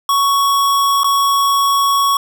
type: tone with dropouts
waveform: square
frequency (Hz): 1114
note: C#6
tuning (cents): +8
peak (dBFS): -12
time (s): 0.09-2.17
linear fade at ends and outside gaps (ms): 2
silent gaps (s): 1.034-1.043
effects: none